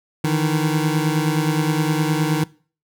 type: beating tone pair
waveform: 25% pulse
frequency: 152.9 / 162.5 Hz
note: D#3 / E3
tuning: -30 / -24 cents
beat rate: 9.6 Hz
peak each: -15 / -19 dBFS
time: 0.24-2.44 s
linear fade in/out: 5 ms
effects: noise-tail reverb RT60 0.4 s tail -21 dB re dry